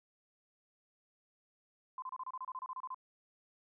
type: tone bursts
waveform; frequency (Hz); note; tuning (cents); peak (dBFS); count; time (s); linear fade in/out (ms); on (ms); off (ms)
sine; 1030; C6; -28; -39; 14; 1.98-2.945; 2; 42; 29
effects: none